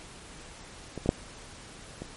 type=clicks; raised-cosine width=2 ms; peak=-21 / -17 / -7 / -23 dBFS; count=4; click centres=0.977 / 1.06 / 1.091 / 2.02 s; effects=pink hiss -47 dBFS RMS until 2.16 s + MP3 48 kbps